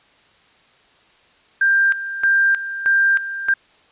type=tone with tremolo; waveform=sine; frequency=1588 Hz; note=G6; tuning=22 cents sharp; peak=-12 dBFS; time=1.61-3.54 s; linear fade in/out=5 ms; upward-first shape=square; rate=1.6 Hz; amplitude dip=75%; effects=white hiss -54 dBFS RMS until 3.91 s + resampled to 8000 Hz